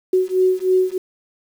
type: beating tone pair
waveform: sine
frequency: 370 / 373.2 Hz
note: F#4 / F#4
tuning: 0 / +15 cents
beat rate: 3.2 Hz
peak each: -17 dBFS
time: 0.13-0.98 s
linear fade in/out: 5 ms
effects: 7-bit